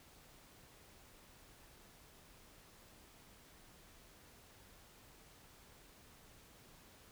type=silence; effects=pink hiss -62 dBFS RMS until 7.11 s